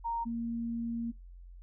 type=tone pair in turn; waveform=sine; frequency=929 / 232.2 Hz; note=A#5 / A#3; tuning=-6 / -7 cents; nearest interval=2 octaves; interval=2401 cents; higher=first; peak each=-31 / -32 dBFS; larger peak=first; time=0.04-0.25 / 0.25-1.12 s; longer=second; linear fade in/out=20 ms; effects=noise-tail reverb RT60 0.2 s tail -25 dB re dry + added 44 Hz sine -47 dBFS peak until 1.62 s